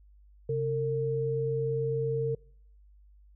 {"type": "tone pair together", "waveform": "sine", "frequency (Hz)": [134.2, 454.5], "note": ["C3", "A#4"], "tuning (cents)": [44, -44], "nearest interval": "octave + major sixth", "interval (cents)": 2112, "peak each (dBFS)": [-31, -28], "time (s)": [0.49, 2.35], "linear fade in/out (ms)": 5, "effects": ["noise-tail reverb RT60 0.6 s tail -25 dB re dry", "added 50 Hz sine -54 dBFS peak until 3.35 s"]}